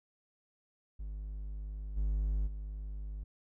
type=tone with level steps; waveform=triangle; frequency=51 Hz; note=G#1; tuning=31 cents flat; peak=-36 / -27 / -36 dBFS; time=0.99-3.24 s; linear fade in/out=10 ms; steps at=1.96 / 2.46 s; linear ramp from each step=20 ms; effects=none